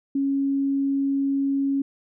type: tone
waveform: sine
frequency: 275.7 Hz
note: C#4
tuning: 9 cents flat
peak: -20 dBFS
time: 0.15-1.82 s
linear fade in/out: 5 ms
effects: none